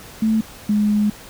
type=tone pair in turn; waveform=sine; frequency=220 / 209.2 Hz; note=A3 / G#3; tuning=0 / +13 cents; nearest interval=minor second; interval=87 cents; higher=first; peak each=-14 dBFS; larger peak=neither; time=0.22-0.41 / 0.69-1.1 s; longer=second; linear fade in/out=5 ms; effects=pink hiss -40 dBFS RMS until 1.29 s